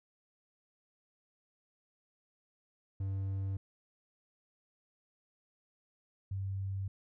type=tone pair in turn; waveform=triangle / sine; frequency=97 / 97 Hz; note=G2 / G2; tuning=-18 / -18 cents; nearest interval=unison; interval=0 cents; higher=neither; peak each=-31 / -34 dBFS; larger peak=first; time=3-3.57 / 6.31-6.88 s; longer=neither; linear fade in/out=5 ms; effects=none